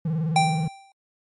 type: tone with vibrato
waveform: triangle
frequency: 159.7 Hz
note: D#3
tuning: 45 cents sharp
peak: -20 dBFS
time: 0.05-0.68 s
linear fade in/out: 5 ms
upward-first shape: square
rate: 19 Hz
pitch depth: 89 cents each way
type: tone with exponential decay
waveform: square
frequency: 784 Hz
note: G5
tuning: in tune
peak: -15 dBFS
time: 0.36-0.92 s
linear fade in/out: 2 ms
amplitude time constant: 120 ms
effects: MP3 48 kbps

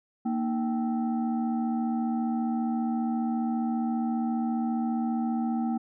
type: tone with frequency modulation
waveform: sine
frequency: 233.1 Hz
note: A#3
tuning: in tune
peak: -25 dBFS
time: 0.25-5.78 s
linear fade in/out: 10 ms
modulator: 541 Hz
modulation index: 0.7
effects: none

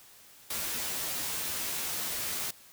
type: noise with comb filter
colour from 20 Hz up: white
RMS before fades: -34 dBFS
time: 0.5-2.51 s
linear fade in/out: 5 ms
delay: 13 ms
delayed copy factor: +0.6
effects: white hiss -55 dBFS RMS until 2.72 s

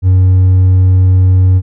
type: tone with hard clipping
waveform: sine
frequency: 93 Hz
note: F#2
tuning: 9 cents sharp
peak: -5 dBFS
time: 0.02-1.62 s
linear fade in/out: 50 ms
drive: 2 dB
effects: none

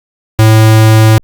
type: tone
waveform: square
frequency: 110 Hz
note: A2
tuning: in tune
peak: -3 dBFS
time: 0.39-1.18 s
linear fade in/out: 0 ms
effects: Opus 48 kbps

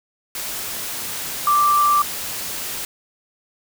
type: tone in noise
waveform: sine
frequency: 1174.7 Hz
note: D6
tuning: in tune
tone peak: -13 dBFS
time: 1.47-2.02 s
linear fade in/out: 2 ms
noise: white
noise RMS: -28 dBFS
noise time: 0.35-2.85 s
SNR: +12 dB
effects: none

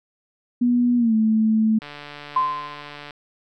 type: tone with pitch glide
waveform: sine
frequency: 243.2 to 219.2 Hz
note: B3 to A3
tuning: -26 to -6 cents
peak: -15 dBFS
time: 0.61-1.79 s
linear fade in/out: 10 ms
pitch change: -180 cents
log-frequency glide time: 0.97-1.14 s
type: click train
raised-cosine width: 0.3 ms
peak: -21 dBFS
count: 189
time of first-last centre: 1.82-3.108 s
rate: 146 Hz
type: tone with exponential decay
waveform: sine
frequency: 1036 Hz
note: C6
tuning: 17 cents flat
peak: -14 dBFS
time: 2.36-3.01 s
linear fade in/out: 5 ms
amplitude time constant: 140 ms
effects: none

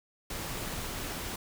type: noise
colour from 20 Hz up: pink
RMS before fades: -37 dBFS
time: 0.3-1.36 s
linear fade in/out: 5 ms
effects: none

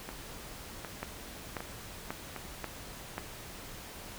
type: two click trains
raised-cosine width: 0.5 ms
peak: -20 / -24 dBFS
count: 5 / 4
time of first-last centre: 1.03-3.181 / 0.09-2.363 s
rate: 1.86 / 1.32 Hz
effects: pink hiss -46 dBFS RMS until 4.18 s

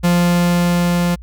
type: tone with level ramp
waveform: 45% pulse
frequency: 174.61 Hz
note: F3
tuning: in tune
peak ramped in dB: -11 to -14 dBFS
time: 0.03-1.16 s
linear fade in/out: 20 ms
effects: added 58 Hz sine -32 dBFS peak until 1.22 s

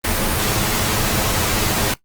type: noise with comb filter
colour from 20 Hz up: pink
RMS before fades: -19 dBFS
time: 0.04-1.94 s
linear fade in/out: 5 ms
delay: 9.3 ms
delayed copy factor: +0.5
effects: noise-tail reverb RT60 0.1 s tail -17 dB re dry + Opus 32 kbps

